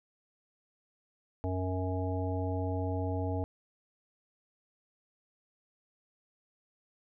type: harmonic tone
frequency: 92.5 Hz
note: F#2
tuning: in tune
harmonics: 1 / 3 / 5 / 7 / 9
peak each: -32 / -37 / -39 / -40 / -42 dBFS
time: 1.44-3.44 s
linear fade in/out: 0 ms
effects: none